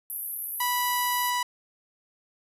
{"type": "band-pass noise", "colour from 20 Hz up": "pink", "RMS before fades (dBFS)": -34, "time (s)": [0.1, 1.3], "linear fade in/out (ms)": 0, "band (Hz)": [11000, 13000], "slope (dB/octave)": 96}
{"type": "tone", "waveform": "sawtooth", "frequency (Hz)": 983, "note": "B5", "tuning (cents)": -8, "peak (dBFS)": -21, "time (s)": [0.6, 1.43], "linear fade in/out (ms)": 5}
{"effects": ["resampled to 32000 Hz"]}